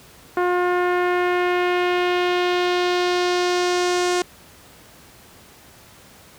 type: tone with low-pass filter sweep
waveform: sawtooth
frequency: 357.1 Hz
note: F4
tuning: 39 cents sharp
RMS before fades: -20 dBFS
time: 0.37-4.22 s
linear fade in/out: 2 ms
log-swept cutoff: 1400 to 7300 Hz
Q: 1.5
effects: pink hiss -47 dBFS RMS until 6.38 s + high-pass 60 Hz 12 dB/octave